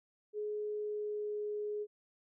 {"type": "tone with pitch glide", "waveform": "sine", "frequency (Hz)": [420.8, 418.4], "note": ["G#4", "G#4"], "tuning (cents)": [23, 13], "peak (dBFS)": -35, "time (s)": [0.33, 1.87], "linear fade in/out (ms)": 50, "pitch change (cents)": -10, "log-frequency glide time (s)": [0.77, 1.43], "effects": []}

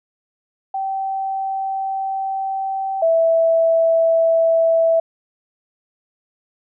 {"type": "tone pair in turn", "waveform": "sine", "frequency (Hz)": [774, 657.7], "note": ["G5", "E5"], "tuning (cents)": [-22, -4], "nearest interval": "minor third", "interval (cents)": 282, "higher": "first", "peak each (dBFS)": [-20, -12], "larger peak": "second", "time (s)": [[0.74, 3.02], [3.02, 5]], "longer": "first", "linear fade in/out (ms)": 5, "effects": []}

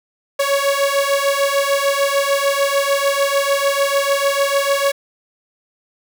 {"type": "beating tone pair", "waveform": "sawtooth", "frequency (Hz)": [554.4, 561.1], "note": ["C#5", "C#5"], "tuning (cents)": [0, 21], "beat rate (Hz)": 6.7, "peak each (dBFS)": -14, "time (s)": [0.39, 4.92], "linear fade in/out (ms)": 10, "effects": []}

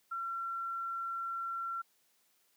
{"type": "tone", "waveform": "sine", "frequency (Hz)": 1360, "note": "F6", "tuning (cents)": -46, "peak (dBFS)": -35, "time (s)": [0.11, 1.82], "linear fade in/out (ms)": 10, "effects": ["white hiss -72 dBFS RMS until 2.56 s", "high-pass 150 Hz 12 dB/octave"]}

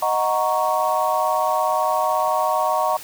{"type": "chord", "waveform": "sine", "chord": "D# minor seventh", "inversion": "none", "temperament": "equal", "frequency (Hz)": [622.3, 740, 932.3, 1108.7], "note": ["D#5", "F#5", "A#5", "C#6"], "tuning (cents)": [0, 0, 0, 0], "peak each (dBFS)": -23, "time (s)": [0.02, 2.97], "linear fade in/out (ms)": 5, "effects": ["white hiss -38 dBFS RMS until 3.03 s"]}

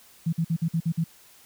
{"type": "tone bursts", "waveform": "sine", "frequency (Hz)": 164.81, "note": "E3", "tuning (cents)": 0, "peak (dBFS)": -21, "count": 7, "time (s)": [0.26, 1.042], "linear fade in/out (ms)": 10, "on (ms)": 68, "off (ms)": 51, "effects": ["white hiss -54 dBFS RMS until 1.45 s"]}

